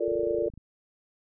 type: chord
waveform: sine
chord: Bb major seventh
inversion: second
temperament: just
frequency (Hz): 349.6 / 437 / 466.2 / 582.7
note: F4 / A4 / Bb4 / D5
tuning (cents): +2 / -12 / 0 / -14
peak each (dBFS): -30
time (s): 0-0.49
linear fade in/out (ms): 10
type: click train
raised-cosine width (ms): 5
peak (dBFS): -35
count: 14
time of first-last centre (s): 0.08-0.576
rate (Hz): 26.2
effects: none